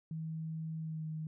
sine tone with pitch glide, 160 to 156.89 Hz, D#3 to D#3, +49 to +15 cents, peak -37 dBFS, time 0.11-1.27 s, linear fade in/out 2 ms, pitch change -34 cents, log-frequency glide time 0.79-1.06 s, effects none

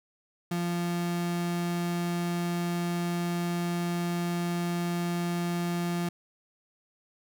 35% pulse tone, 173.3 Hz, F3, 13 cents flat, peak -26 dBFS, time 0.51-6.09 s, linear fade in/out 5 ms, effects none

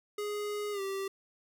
square tone with pitch glide, 415.3 to 389.7 Hz, G#4 to G4, 0 to -10 cents, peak -34 dBFS, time 0.18-1.08 s, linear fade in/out 5 ms, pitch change -110 cents, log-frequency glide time 0.72-0.81 s, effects none

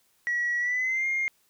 sine tone with pitch glide, 1925 to 2124 Hz, B6 to C7, -45 to +25 cents, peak -23 dBFS, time 0.27-1.28 s, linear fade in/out 0 ms, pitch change +170 cents, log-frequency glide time 0.59-1.06 s, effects tanh soft clip ceiling -21 dBFS + white hiss -67 dBFS RMS until 1.49 s

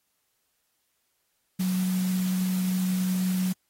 sine tone in noise, 185 Hz, F#3, in tune, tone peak -23 dBFS, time 1.59-3.53 s, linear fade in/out 10 ms, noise white, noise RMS -39 dBFS, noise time 1.59-3.53 s, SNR +13 dB, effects white hiss -74 dBFS RMS until 3.69 s + AAC 48 kbps

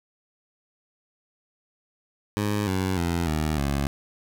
15% pulse tone with pitch steps, 103.83 / 94.12 / 85.32 / 77.34 / 70.1 Hz, G#2 / F#2 / F2 / D#2 / C#2, 0 / +30 / -40 / -10 / +20 cents, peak -17 dBFS, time 2.37-3.87 s, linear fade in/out 0 ms, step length 300 ms, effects none

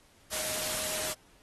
sine tone in noise, 622.3 Hz, D#5, in tune, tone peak -42 dBFS, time 0.31-1.14 s, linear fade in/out 20 ms, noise white, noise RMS -33 dBFS, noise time 0.31-1.14 s, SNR -12 dB, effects pink hiss -62 dBFS RMS until 1.42 s + AAC 32 kbps

